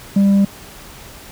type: tone with tanh clipping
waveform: sine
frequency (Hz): 198.2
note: G3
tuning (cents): +19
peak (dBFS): -10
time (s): 0.16-0.45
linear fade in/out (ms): 5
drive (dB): 3
effects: pink hiss -38 dBFS RMS until 1.31 s